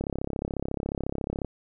click train, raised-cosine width 2 ms, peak -16 dBFS, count 50, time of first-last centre 0.01-1.447 s, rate 34.1 Hz, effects none

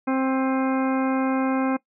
harmonic tone with a mistuned harmonic, 263.8 Hz, C4, 14 cents sharp, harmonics 1 / 2 / 3 / 4 / 5 / 6 / 8 / 9, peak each -21 / -29 / -30 / -32 / -35 / -37 / -39 / -40 dBFS, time 0.07-1.77 s, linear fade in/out 10 ms, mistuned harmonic 9, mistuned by +67 cents, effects noise-tail reverb RT60 0.1 s tail -20 dB re dry

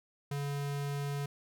square tone, 142.2 Hz, C#3, 45 cents sharp, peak -34 dBFS, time 0.31-1.26 s, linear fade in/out 5 ms, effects none

